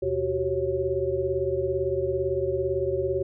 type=tone cluster; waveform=sine; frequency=76.4 / 122.7 / 368.6 / 386.4 / 549 Hz; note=D#2 / B2 / F#4 / G4 / C#5; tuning=-31 / -11 / -7 / -25 / -17 cents; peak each=-36 / -36 / -29 / -27 / -29 dBFS; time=0.02-3.23 s; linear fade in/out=10 ms; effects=none